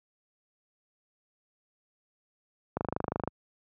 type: click train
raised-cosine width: 1 ms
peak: -15 dBFS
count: 14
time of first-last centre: 2.77-3.276 s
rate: 25.7 Hz
effects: high-pass 80 Hz 12 dB/octave